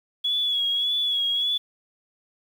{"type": "tone with vibrato", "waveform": "sine", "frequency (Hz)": 3369, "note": "G#7", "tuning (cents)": 24, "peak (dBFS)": -21, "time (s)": [0.24, 1.58], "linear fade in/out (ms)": 10, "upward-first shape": "sine", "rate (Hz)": 1.7, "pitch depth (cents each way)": 43, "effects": ["8-bit"]}